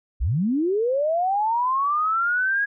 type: linear sweep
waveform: sine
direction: up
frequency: 43.65 to 1665 Hz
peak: -19 dBFS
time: 0.2-2.66 s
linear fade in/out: 20 ms
effects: none